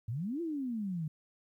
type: exponential two-way sweep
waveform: sine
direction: up then down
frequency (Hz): 103.4 to 349.2 to 149.8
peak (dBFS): -33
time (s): 0.08-1.08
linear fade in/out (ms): 5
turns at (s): 0.41
effects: 12-bit

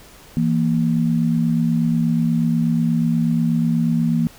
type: tone pair together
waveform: sine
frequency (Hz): 164.83 / 233.1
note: E3 / A#3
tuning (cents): 0 / 0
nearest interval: tritone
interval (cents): 600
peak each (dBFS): -18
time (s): 0.37-4.27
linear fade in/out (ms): 0
effects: pink hiss -45 dBFS RMS until 4.38 s

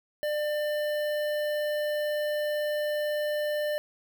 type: tone with notch filter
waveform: square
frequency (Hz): 597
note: D5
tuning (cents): +28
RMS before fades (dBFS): -29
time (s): 0.23-3.78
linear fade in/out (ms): 0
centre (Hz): 7000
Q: 0.73
effects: none

